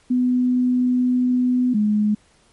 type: tone pair in turn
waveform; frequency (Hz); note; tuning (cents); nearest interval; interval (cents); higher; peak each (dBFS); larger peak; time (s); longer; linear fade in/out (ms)
sine; 249.9 / 210.3; B3 / G#3; +21 / +22; minor third; 299; first; -15; neither; 0.1-1.74 / 1.74-2.15; first; 10
effects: pink hiss -57 dBFS RMS until 2.52 s + MP3 48 kbps